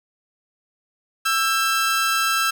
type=tone pair together; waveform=sawtooth; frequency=1327.9 / 1600 Hz; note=E6 / G6; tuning=+12 / +35 cents; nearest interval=minor third; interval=323 cents; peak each=-16 / -20 dBFS; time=1.25-2.51 s; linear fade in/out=10 ms; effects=none